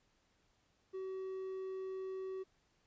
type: tone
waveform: triangle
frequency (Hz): 379.2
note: F#4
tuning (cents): +43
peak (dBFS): -38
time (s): 0.93-2.44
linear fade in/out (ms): 20
effects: pink hiss -75 dBFS RMS until 2.86 s + resampled to 16000 Hz